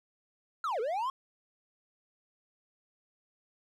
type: linear two-way sweep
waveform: triangle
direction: down then up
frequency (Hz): 1396.9 to 415.4 to 1102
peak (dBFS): -28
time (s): 0.64-1.1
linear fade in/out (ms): 2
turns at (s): 0.8
effects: none